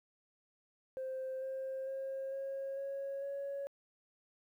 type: tone with pitch steps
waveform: sine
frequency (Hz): 523.3 / 530 / 536.8 / 543.6 / 550.6 / 557.6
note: C5 / C5 / C5 / C#5 / C#5 / C#5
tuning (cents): 0 / +22 / +44 / -34 / -12 / +10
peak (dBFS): -36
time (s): 0.97-3.67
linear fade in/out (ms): 0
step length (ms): 450
effects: tanh soft clip ceiling -35 dBFS + 12-bit